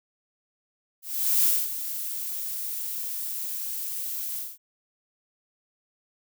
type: noise with ADSR envelope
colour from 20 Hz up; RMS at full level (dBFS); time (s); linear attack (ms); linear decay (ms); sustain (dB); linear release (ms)
violet; -20; 1.02-4.58; 420; 240; -12; 200
effects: none